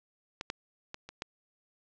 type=clicks; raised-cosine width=0.2 ms; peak=-19 / -16 / -22 / -27 / -18 dBFS; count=5; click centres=0.411 / 0.501 / 0.944 / 1.09 / 1.221 s; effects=low-pass 7000 Hz 12 dB/octave